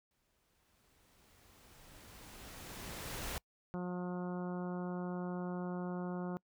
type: noise with exponential growth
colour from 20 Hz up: pink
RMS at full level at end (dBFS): -40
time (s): 0.11-3.38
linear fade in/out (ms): 1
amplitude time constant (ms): 710
type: harmonic tone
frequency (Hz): 179.2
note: F3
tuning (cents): +45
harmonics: 1 / 2 / 3 / 4 / 5 / 6 / 7 / 8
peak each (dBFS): -38 / -44 / -48 / -50 / -52 / -54 / -55 / -56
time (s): 3.74-6.37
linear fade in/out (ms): 0
effects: noise-tail reverb RT60 0.1 s tail -26 dB re dry